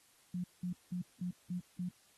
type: tone bursts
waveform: sine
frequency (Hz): 178.7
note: F3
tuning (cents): +40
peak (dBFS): -35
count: 6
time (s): 0.34-1.89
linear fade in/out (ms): 5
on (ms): 100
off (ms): 190
effects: white hiss -67 dBFS RMS until 2.17 s + AAC 32 kbps